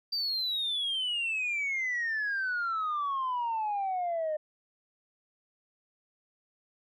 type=exponential sweep; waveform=sine; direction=down; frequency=4703 to 604 Hz; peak=-27 dBFS; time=0.12-4.37 s; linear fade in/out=10 ms; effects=tanh soft clip ceiling -26 dBFS